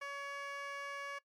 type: tone with band-pass filter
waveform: 15% pulse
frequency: 563 Hz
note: C#5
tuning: 27 cents sharp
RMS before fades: -43 dBFS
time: 0.01-1.19 s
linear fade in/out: 10 ms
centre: 1600 Hz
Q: 0.68
effects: noise-tail reverb RT60 0.1 s tail -19 dB re dry + MP3 96 kbps